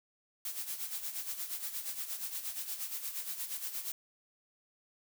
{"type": "noise with tremolo", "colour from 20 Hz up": "blue", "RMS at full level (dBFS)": -37, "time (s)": [0.45, 3.92], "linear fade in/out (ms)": 2, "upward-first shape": "sine", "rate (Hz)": 8.5, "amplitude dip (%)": 65, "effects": []}